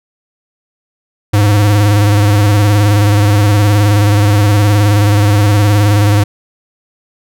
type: tone with vibrato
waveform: square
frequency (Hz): 103.3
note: G#2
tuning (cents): -9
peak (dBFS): -7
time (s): 1.33-6.24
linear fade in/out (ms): 10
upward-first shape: square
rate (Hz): 19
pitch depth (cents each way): 43
effects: none